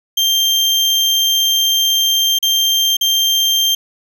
35% pulse tone with dropouts, 3169 Hz, G7, 18 cents sharp, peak -10 dBFS, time 0.17-3.75 s, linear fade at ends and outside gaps 5 ms, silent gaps 2.388-2.426 / 2.969-3.01 s, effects none

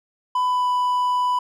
triangle tone with pitch glide, 1000 to 992.5 Hz, B5 to B5, +21 to +8 cents, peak -16 dBFS, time 0.35-1.39 s, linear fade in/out 5 ms, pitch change -13 cents, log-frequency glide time 0.45-0.68 s, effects none

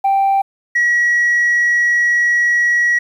sine tone pair in turn, 784 / 1918.2 Hz, G5 / A#6, 0 / +49 cents, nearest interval octave + minor third, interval 1549 cents, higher second, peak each -9 dBFS, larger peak neither, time 0.04-0.42 / 0.75-2.99 s, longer second, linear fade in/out 10 ms, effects tanh soft clip ceiling -9 dBFS + 8-bit

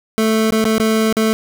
25% pulse tone with dropouts, 220.2 Hz, A3, 2 cents sharp, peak -9 dBFS, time 0.18-1.33 s, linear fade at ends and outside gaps 0 ms, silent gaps 0.507-0.522 / 0.643-0.653 / 0.781-0.799 / 1.126-1.168 s, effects none

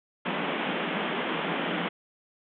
pink band-pass noise, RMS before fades -30 dBFS, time 0.25-1.89 s, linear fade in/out 10 ms, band 160 to 3400 Hz, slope 96 dB/octave, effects none

